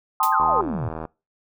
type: chord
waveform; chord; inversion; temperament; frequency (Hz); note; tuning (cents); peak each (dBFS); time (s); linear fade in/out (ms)
sine; A half-diminished seventh; third; equal; 784 / 880 / 1046.5 / 1244.5; G5 / A5 / C6 / Eb6; 0 / 0 / 0 / 0; -27 / -22 / -22 / -22; 0.2-0.61; 2
type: noise with exponential decay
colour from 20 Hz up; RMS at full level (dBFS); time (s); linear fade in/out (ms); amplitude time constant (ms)
blue; -24; 0.23-0.36; 0; 27
type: exponential sweep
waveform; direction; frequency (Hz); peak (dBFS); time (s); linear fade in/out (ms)
sine; down; 1677 to 97.7; -24; 0.32-0.89; 10
type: click train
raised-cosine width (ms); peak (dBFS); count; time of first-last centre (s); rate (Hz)
1; -17; 53; 0.4-1.052; 79.7
effects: noise-tail reverb RT60 0.3 s tail -25 dB re dry